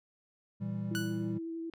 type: chord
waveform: triangle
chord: E diminished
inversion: second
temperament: equal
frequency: 116.54 / 164.81 / 196 Hz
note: Bb2 / E3 / G3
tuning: 0 / 0 / 0 cents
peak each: -36 / -39 / -34 dBFS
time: 0.6-1.39 s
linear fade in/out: 20 ms
type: tone with vibrato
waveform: sine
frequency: 329.6 Hz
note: E4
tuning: in tune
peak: -36 dBFS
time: 0.91-1.7 s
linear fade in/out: 5 ms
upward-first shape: triangle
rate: 11 Hz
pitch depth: 15 cents each way
type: tone with exponential decay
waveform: sawtooth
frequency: 1480 Hz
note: F#6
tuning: in tune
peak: -29 dBFS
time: 0.95-1.34 s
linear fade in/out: 0 ms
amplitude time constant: 84 ms
type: click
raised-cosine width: 0.3 ms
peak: -35 dBFS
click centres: 1.737 s
effects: none